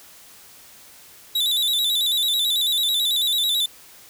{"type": "tone with vibrato", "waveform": "45% pulse", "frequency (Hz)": 3690, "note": "A#7", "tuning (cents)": -18, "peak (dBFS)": -18, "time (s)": [1.35, 3.66], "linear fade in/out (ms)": 5, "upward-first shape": "square", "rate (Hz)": 9.1, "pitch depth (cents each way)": 76, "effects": ["white hiss -47 dBFS RMS until 4.09 s"]}